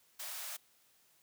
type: high-pass noise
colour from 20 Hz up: white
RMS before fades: -43 dBFS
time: 0.19-0.57 s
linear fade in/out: 10 ms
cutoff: 560 Hz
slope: 96 dB/octave
effects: white hiss -69 dBFS RMS until 1.22 s + high-pass 80 Hz 12 dB/octave